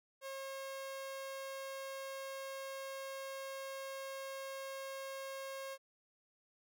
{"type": "tone", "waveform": "sawtooth", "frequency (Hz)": 540, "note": "C#5", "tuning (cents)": -45, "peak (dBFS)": -39, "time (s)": [0.21, 5.78], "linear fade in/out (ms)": 50, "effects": []}